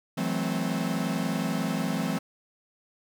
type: chord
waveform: 45% pulse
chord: F# half-diminished seventh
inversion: third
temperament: equal with one note detuned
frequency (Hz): 164.81 / 185 / 216.1 / 261.6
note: E3 / F#3 / A3 / C4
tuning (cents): 0 / 0 / -31 / 0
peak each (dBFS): -32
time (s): 0.17-2.19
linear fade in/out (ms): 10
effects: none